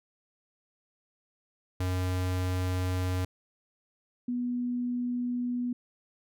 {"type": "tone pair in turn", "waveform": ["square", "sine"], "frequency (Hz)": [91.7, 244.8], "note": ["F#2", "B3"], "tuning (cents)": [-15, -15], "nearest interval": "octave + perfect fourth", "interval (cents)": 1700, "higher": "second", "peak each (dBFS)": -28, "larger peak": "neither", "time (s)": [[1.8, 3.25], [4.28, 5.73]], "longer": "neither", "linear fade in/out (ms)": 5, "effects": []}